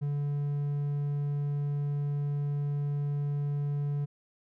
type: tone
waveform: triangle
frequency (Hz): 144.2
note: D3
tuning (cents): -31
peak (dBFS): -26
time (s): 0.01-4.06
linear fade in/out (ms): 20
effects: none